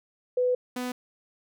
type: tone pair in turn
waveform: sine / sawtooth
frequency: 498.6 / 249.3 Hz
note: B4 / B3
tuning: +16 / +16 cents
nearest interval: octave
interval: 1200 cents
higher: first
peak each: -21 / -26 dBFS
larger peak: first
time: 0.37-0.55 / 0.76-0.92 s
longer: first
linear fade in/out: 5 ms
effects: none